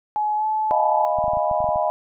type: tone with pitch glide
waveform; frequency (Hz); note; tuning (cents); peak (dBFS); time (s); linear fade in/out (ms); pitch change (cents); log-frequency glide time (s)
sine; 846 to 864.3; G#5 to A5; +32 to -31; -19; 0.16-1.05; 0; +37; 0.36-0.45
type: chord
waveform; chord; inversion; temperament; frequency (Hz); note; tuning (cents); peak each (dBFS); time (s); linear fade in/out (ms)
sine; F half-diminished seventh; third; equal; 622.3 / 698.5 / 830.6 / 987.8; Eb5 / F5 / Ab5 / Cb6; 0 / 0 / 0 / 0; -22 / -24 / -25 / -26; 0.71-1.9; 0
type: clicks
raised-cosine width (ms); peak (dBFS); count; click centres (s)
5; -24; 10; 1.187 / 1.241 / 1.281 / 1.335 / 1.371 / 1.513 / 1.605 / 1.643 / 1.689 / 1.759
effects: none